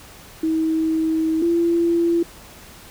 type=tone pair in turn; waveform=sine; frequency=320 / 339 Hz; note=D#4 / E4; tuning=+49 / +49 cents; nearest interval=minor second; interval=100 cents; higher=second; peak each=-17 / -15 dBFS; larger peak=second; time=0.43-1.42 / 1.42-2.23 s; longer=first; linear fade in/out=5 ms; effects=pink hiss -43 dBFS RMS until 2.9 s